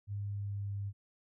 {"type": "tone with pitch glide", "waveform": "sine", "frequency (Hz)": [101.5, 100.39], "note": ["G#2", "G2"], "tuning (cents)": [-39, 42], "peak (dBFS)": -35, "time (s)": [0.07, 0.93], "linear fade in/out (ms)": 50, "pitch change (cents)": -19, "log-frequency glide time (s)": [0.22, 0.72], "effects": []}